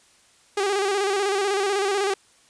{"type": "tone with vibrato", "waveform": "sawtooth", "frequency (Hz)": 397.4, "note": "G4", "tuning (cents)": 24, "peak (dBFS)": -17, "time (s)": [0.57, 2.14], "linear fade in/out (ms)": 5, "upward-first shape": "square", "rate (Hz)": 16, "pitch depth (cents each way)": 55, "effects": ["white hiss -57 dBFS RMS until 2.49 s", "resampled to 22050 Hz"]}